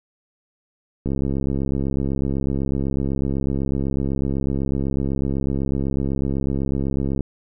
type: click train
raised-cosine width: 3 ms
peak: -11 dBFS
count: 419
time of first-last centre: 1.06-7.207 s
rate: 68 Hz
effects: none